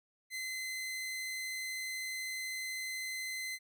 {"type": "tone", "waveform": "sawtooth", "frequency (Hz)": 2052, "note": "C7", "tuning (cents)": -34, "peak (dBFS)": -34, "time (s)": [0.3, 3.59], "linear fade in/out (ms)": 50, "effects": []}